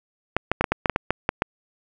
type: clicks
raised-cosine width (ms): 0.5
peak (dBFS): -4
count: 11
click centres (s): 0.366 / 0.516 / 0.61 / 0.642 / 0.72 / 0.858 / 0.897 / 0.961 / 1.106 / 1.291 / 1.421
effects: none